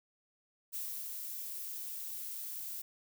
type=noise with ADSR envelope; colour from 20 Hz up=violet; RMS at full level=-39 dBFS; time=0.72-2.82 s; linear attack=30 ms; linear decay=270 ms; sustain=-3 dB; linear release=7 ms; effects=none